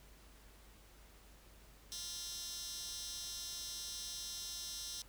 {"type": "tone with high-pass filter", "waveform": "15% pulse", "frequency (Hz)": 349, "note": "F4", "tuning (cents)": -1, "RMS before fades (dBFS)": -45, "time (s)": [1.92, 5.02], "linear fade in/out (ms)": 0, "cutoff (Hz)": 4800, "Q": 2.9, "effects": ["added 50 Hz sine -60 dBFS peak until 5.08 s", "pink hiss -63 dBFS RMS until 5.08 s"]}